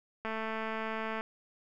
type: click train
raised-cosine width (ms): 0.5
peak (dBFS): -22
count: 213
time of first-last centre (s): 0.25-1.209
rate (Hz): 221
effects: none